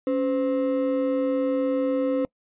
triangle ring-modulated tone, 395.2 Hz, G4, 14 cents sharp, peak -16 dBFS, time 0.07-2.25 s, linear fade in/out 0 ms, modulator 118 Hz, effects noise-tail reverb RT60 0.1 s tail -25 dB re dry + resampled to 8000 Hz

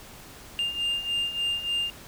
sine beating tone pair, 2802 / 2805.4 Hz, F7 / F7, +5 / +7 cents, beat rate 3.4 Hz, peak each -29 / -25 dBFS, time 0.59-1.9 s, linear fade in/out 0 ms, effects tanh soft clip ceiling -23 dBFS + pink hiss -46 dBFS RMS until 2.07 s

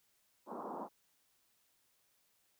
white band-pass noise, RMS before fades -44 dBFS, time 0.46-0.89 s, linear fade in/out 50 ms, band 190 to 1100 Hz, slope 48 dB/octave, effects white hiss -75 dBFS RMS until 2.59 s

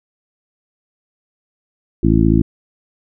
harmonic tone, 55 Hz, A1, in tune, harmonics 1 / 2 / 3 / 4 / 5 / 6, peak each -17 / -17 / -17 / -17 / -17 / -17 dBFS, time 2.03-2.42 s, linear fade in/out 5 ms, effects none

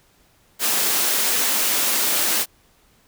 white high-pass noise, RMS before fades -20 dBFS, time 0.59-2.46 s, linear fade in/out 50 ms, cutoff 200 Hz, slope 24 dB/octave, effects pink hiss -58 dBFS RMS until 3.07 s

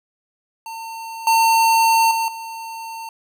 square tone with level steps, 905 Hz, A5, 48 cents sharp, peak -30 / -13 / -19 / -30 dBFS, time 0.66-3.09 s, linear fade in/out 2 ms, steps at 1.27 / 2.11 / 2.28 s, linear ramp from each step 2 ms, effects none

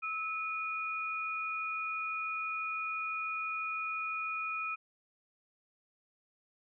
sine tone pair together, 1300 / 2457 Hz, E6 / D#7, -24 / -22 cents, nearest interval major seventh, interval 1102 cents, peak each -37 / -36 dBFS, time 0.02-4.76 s, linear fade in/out 20 ms, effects none

